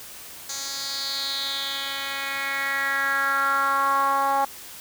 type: tone with band-pass filter sweep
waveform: 10% pulse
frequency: 275.1 Hz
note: C#4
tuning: 13 cents flat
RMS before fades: -25 dBFS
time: 0.49-4.45 s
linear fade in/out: 5 ms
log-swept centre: 6000 to 870 Hz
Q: 4
effects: white hiss -41 dBFS RMS until 4.8 s